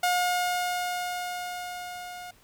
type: tone with level ramp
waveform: sawtooth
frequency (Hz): 717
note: F5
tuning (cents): +45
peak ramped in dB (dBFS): -18 to -35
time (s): 0.03-2.31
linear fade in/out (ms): 5
effects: pink hiss -59 dBFS RMS until 2.43 s